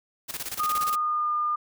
white noise with tremolo, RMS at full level -32 dBFS, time 0.28-0.96 s, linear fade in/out 20 ms, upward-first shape square, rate 17 Hz, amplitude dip 75%
sine tone with pitch glide, 1230 to 1209.6 Hz, D#6 to D#6, -20 to -49 cents, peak -23 dBFS, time 0.59-1.56 s, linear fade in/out 10 ms, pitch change -29 cents, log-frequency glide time 0.9-1.32 s
effects none

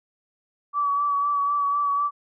sine tone with vibrato, 1146 Hz, D6, 43 cents flat, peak -20 dBFS, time 0.73-2.11 s, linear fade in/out 50 ms, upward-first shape sine, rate 4 Hz, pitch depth 26 cents each way, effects none

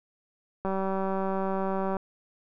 click train, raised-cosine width 1 ms, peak -17 dBFS, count 254, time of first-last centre 0.65-1.968 s, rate 192 Hz, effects none

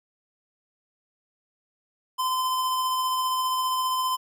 square tone with tremolo, 1027 Hz, C6, 33 cents flat, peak -23 dBFS, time 2.18-4.17 s, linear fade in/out 20 ms, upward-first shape triangle, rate 15 Hz, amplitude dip 25%, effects none

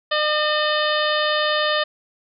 harmonic tone with a mistuned harmonic, 605 Hz, D#5, 49 cents flat, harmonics 1 / 2 / 3 / 4 / 5 / 6 / 7 / 8, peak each -22 / -24 / -24 / -34 / -27 / -27 / -33 / -34 dBFS, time 0.11-1.84 s, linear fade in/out 10 ms, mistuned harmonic 4, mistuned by +86 cents, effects none

